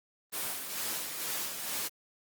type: noise with tremolo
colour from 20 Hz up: white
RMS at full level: -34 dBFS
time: 0.32-1.89 s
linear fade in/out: 20 ms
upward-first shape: sine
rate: 2.2 Hz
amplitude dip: 45%
effects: high-pass 150 Hz 12 dB/octave + Opus 24 kbps